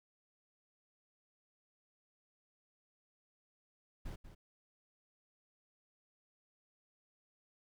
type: noise with echo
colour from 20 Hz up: brown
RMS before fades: -43 dBFS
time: 4.05-4.16 s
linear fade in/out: 10 ms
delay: 190 ms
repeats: 1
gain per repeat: -10 dB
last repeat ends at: 4.35 s
effects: none